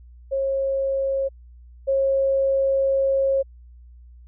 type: tone pair in turn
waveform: sine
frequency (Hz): 542 / 542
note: C#5 / C#5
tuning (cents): -39 / -39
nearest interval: unison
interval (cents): 0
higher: neither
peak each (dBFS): -20 / -17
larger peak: second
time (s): 0.31-1.29 / 1.87-3.43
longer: second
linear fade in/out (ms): 20
effects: added 60 Hz sine -43 dBFS peak until 4.27 s